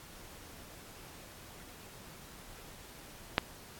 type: click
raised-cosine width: 0.3 ms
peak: -8 dBFS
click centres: 3.381 s
effects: pink hiss -52 dBFS RMS until 3.79 s + AAC 64 kbps